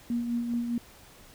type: tone with tremolo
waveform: sine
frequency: 237.2 Hz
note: A#3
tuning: 30 cents sharp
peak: -25 dBFS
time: 0.1-0.78 s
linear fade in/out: 2 ms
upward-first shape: sine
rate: 4.9 Hz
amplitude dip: 45%
type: click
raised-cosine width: 2 ms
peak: -32 dBFS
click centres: 0.537 s
effects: pink hiss -53 dBFS RMS until 1.34 s